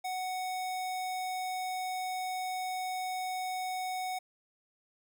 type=tone; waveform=square; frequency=742 Hz; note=F#5; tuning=5 cents sharp; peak=-34 dBFS; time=0.04-4.19 s; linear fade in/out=10 ms; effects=none

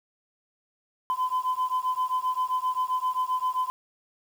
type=beating tone pair; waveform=sine; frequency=1013 / 1020.6 Hz; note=B5 / C6; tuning=+44 / -43 cents; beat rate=7.6 Hz; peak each=-26 dBFS; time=1.1-3.7 s; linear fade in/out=0 ms; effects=tanh soft clip ceiling -20 dBFS + 8-bit

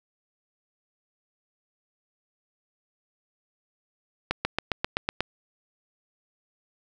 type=accelerating click train; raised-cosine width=0.3 ms; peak=-8 dBFS; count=8; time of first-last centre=4.31-5.206 s; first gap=140 ms; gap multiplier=0.97; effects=none

